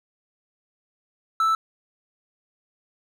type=tone; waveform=triangle; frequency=1318.5 Hz; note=E6; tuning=in tune; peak=-16 dBFS; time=1.4-1.55 s; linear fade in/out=2 ms; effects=none